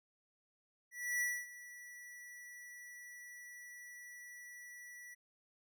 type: tone with ADSR envelope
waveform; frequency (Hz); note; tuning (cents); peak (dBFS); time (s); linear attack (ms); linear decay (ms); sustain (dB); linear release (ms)
square; 1952; B6; -21; -33; 0.91-5.15; 300; 250; -18; 17
effects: none